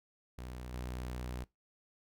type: tone with level steps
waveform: sawtooth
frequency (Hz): 61.9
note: B1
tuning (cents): +5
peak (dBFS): -39 / -35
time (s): 0.38-1.44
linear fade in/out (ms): 5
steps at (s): 0.73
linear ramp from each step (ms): 2
effects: noise-tail reverb RT60 0.2 s tail -22 dB re dry